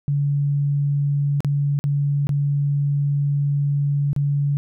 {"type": "tone with dropouts", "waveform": "sine", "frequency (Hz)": 142.8, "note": "D3", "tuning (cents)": -48, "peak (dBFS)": -17, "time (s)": [0.08, 4.57], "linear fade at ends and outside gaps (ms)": 0, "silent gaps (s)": [[1.405, 1.447], [1.79, 1.84], [2.27, 2.292], [4.131, 4.163]], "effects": []}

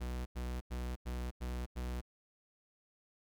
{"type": "tone bursts", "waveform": "45% pulse", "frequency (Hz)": 61.74, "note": "B1", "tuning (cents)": 0, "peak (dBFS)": -37, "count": 6, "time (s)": [0, 2.015], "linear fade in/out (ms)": 20, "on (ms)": 260, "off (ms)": 91, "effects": []}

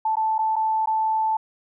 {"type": "tone with dropouts", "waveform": "sine", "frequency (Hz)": 878, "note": "A5", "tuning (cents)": -4, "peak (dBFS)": -19, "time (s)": [0.05, 1.37], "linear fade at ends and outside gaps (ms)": 5, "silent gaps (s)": [[0.156, 0.168], [0.382, 0.389], [0.558, 0.563], [0.859, 0.872]], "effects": []}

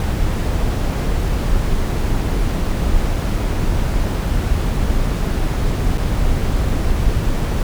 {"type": "noise with dropouts", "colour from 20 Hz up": "brown", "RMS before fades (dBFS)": -17, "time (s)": [0, 7.63], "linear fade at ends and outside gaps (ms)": 1, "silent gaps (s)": [5.975, 5.98], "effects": []}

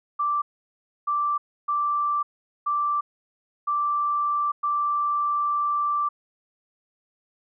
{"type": "tone bursts at uneven times", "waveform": "sine", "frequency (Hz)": 1172, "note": "D6", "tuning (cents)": -4, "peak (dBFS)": -21, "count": 6, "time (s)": [[0.19, 0.42], [1.07, 1.38], [1.68, 2.23], [2.66, 3.01], [3.67, 4.52], [4.63, 6.09]], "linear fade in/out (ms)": 10, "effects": []}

